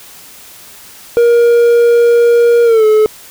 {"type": "tone with pitch glide", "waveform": "triangle", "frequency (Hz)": [472.3, 430.6], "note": ["A#4", "A4"], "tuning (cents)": [23, -37], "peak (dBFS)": -3, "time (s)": [1.17, 3.06], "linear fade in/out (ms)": 0, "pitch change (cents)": -160, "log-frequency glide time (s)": [2.64, 2.85], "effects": ["white hiss -36 dBFS RMS until 3.3 s"]}